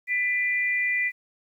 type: tone pair together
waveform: sine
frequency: 1991 / 2384 Hz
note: B6 / D7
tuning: +14 / +25 cents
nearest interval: minor third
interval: 311 cents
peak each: -23 / -28 dBFS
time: 0.07-1.12 s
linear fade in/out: 50 ms
effects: 10-bit